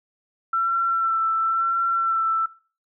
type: tone with vibrato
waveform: sine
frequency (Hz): 1343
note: E6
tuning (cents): +32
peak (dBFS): -19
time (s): 0.53-2.46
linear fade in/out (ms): 5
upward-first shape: sine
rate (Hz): 0.96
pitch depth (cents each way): 20
effects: noise-tail reverb RT60 0.4 s tail -19 dB re dry